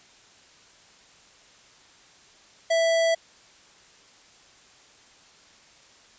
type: tone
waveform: square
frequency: 660 Hz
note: E5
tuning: 2 cents sharp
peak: -20 dBFS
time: 2.7-3.15 s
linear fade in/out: 10 ms
effects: white hiss -54 dBFS RMS until 6.18 s + resampled to 16000 Hz